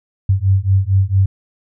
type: beating tone pair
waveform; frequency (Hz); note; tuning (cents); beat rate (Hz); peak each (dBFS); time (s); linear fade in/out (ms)
sine; 94.4 / 98.8; F#2 / G2; +35 / +14; 4.4; -14; 0.29-1.26; 5
effects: none